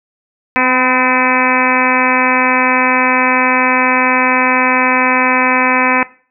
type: harmonic tone with a mistuned harmonic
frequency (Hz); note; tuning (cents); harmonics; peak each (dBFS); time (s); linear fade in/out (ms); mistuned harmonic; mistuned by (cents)
255.7; C4; -40; 1 / 2 / 3 / 4 / 5 / 6 / 7 / 8 / 9 / 10; -18 / -21 / -20 / -16 / -22 / -21 / -18 / -19 / -18 / -20; 0.56-6.03; 0; 4; -20
effects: noise-tail reverb RT60 0.4 s tail -19 dB re dry